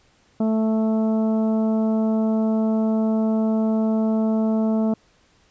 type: harmonic tone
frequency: 220 Hz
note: A3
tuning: in tune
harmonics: 1 / 2 / 3 / 4 / 5 / 6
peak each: -18 / -29 / -28 / -37 / -43 / -44 dBFS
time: 0.4-4.94 s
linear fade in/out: 5 ms
effects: pink hiss -59 dBFS RMS until 5.5 s + resampled to 16000 Hz